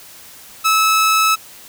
sawtooth tone, 1300 Hz, E6, 24 cents flat, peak -8 dBFS, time 0.64-1.36 s, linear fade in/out 20 ms, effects white hiss -40 dBFS RMS until 1.68 s

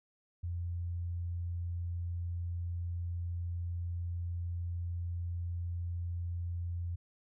sine tone, 86.6 Hz, F2, 14 cents flat, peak -34 dBFS, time 0.43-6.96 s, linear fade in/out 10 ms, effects none

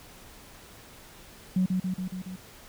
sine tone with echo, 185 Hz, F#3, in tune, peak -20 dBFS, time 1.56-1.66 s, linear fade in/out 5 ms, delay 140 ms, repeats 5, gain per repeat -3 dB, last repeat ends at 2.36 s, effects tanh soft clip ceiling -16 dBFS + pink hiss -50 dBFS RMS until 2.68 s

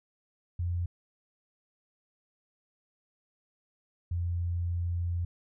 sine tone pair in turn, 87.31 / 86.66 Hz, F2 / F2, 0 / -13 cents, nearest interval unison, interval 13 cents, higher first, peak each -28 dBFS, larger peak neither, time 0.59-0.86 / 4.11-5.25 s, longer second, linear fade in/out 5 ms, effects none

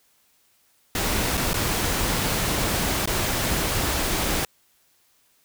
pink noise with dropouts, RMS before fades -24 dBFS, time 0.95-4.45 s, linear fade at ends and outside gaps 2 ms, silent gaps 1.372-1.375 / 1.533-1.541 / 3.058-3.074 s, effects white hiss -63 dBFS RMS until 5.44 s

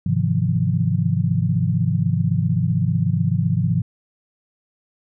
sine chord, F minor seventh, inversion first, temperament equal with one note detuned, 103.83 / 130.81 / 158.74 / 174.61 Hz, Ab2 / C3 / Eb3 / F3, 0 / 0 / +35 / 0 cents, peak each -22 dBFS, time 0.06-3.82 s, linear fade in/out 5 ms, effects none

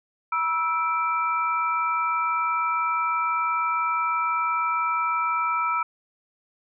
sine tone cluster, 965 / 1317 / 2339 Hz, B5 / E6 / D7, -40 / -2 / -8 cents, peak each -28 / -23 / -31 dBFS, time 0.32-5.83 s, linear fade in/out 5 ms, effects none

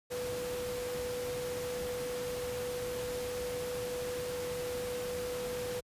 sine tone in noise, 493.9 Hz, B4, in tune, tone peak -35 dBFS, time 0.1-5.81 s, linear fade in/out 20 ms, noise pink, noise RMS -42 dBFS, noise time 0.1-5.81 s, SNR +4 dB, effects high-pass 60 Hz 12 dB/octave + resampled to 32000 Hz

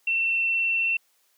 sine tone with vibrato, 2699 Hz, E7, 40 cents sharp, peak -21 dBFS, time 0.07-0.97 s, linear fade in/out 5 ms, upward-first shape triangle, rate 19 Hz, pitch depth 14 cents each way, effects white hiss -66 dBFS RMS until 1.37 s + high-pass 400 Hz 12 dB/octave

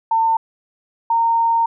sine tone pair in turn, 902 / 920.4 Hz, A5 / A#5, +43 / -22 cents, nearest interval unison, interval 35 cents, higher second, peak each -13 dBFS, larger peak neither, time 0.11-0.37 / 1.1-1.66 s, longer second, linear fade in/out 5 ms, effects none

